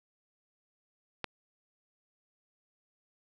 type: click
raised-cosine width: 0.3 ms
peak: -17 dBFS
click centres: 1.243 s
effects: none